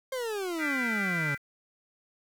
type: exponential sweep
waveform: 40% pulse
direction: down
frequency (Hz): 536 to 138.2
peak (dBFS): -30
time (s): 0.12-1.35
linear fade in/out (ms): 5
type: chord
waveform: sine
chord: G dominant seventh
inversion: third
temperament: equal with one note detuned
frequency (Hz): 1396.9 / 1568 / 1996.2 / 2349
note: F6 / G6 / B6 / D7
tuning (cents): 0 / 0 / +18 / 0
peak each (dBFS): -36 / -35 / -31 / -37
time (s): 0.58-1.38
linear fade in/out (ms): 50
effects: 9-bit